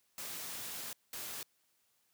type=noise bursts at uneven times; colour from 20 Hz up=white; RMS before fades=-43 dBFS; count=2; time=0.18-0.93 / 1.13-1.43 s; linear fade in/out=2 ms; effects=white hiss -75 dBFS RMS until 2.13 s + high-pass 80 Hz 12 dB/octave